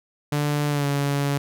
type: tone with pitch glide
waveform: sawtooth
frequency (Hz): 146.83 to 141.75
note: D3 to C#3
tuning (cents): 0 to +39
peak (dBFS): -17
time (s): 0.32-1.38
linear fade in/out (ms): 5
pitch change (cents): -61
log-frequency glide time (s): 0.69-0.86
effects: none